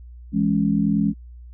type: chord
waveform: sine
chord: C# minor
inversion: first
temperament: just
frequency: 166.31 / 207.9 / 277.2 Hz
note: E3 / G#3 / C#4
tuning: +16 / +2 / 0 cents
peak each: -23 / -19 / -23 dBFS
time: 0.32-1.14 s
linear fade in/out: 50 ms
effects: added 60 Hz sine -38 dBFS peak until 1.53 s